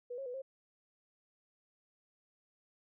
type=tone with pitch steps; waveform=sine; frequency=488.8 / 543 / 493.5 / 534 Hz; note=B4 / C#5 / B4 / C5; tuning=-18 / -36 / -1 / +35 cents; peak=-39 dBFS; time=0.1-0.42 s; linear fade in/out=10 ms; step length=80 ms; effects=none